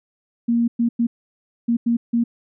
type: tone bursts at uneven times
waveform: sine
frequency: 234.6 Hz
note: A#3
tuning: 11 cents sharp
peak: -15 dBFS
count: 6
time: 0.48-0.68 / 0.79-0.89 / 0.99-1.07 / 1.68-1.77 / 1.86-1.97 / 2.13-2.24 s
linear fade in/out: 10 ms
effects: none